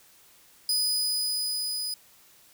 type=tone with level ramp; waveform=sawtooth; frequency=4978 Hz; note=D#8; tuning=in tune; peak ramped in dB=-20 to -27 dBFS; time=0.69-1.94 s; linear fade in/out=2 ms; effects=white hiss -57 dBFS RMS until 2.53 s